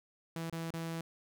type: tone with dropouts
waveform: sawtooth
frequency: 164.81 Hz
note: E3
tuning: in tune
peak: -33 dBFS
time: 0.36-1.01 s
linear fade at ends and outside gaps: 2 ms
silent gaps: 0.498-0.526 / 0.706-0.738 s
effects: none